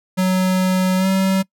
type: tone with pitch glide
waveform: square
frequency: 185.7 to 191.03 Hz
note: F#3 to G3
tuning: +7 to -44 cents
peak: -15 dBFS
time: 0.17-1.43 s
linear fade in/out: 20 ms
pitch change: +49 cents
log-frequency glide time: 0.97-1.07 s
effects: noise-tail reverb RT60 0.1 s tail -23 dB re dry